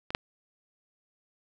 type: clicks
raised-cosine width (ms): 0.3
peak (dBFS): -21 / -7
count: 2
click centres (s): 0.105 / 0.149
effects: none